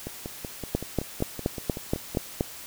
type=two click trains; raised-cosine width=2 ms; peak=-20 / -10 dBFS; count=12 / 8; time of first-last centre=0.07-2.149 / 0.75-2.409 s; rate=5.29 / 4.22 Hz; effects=white hiss -42 dBFS RMS until 2.66 s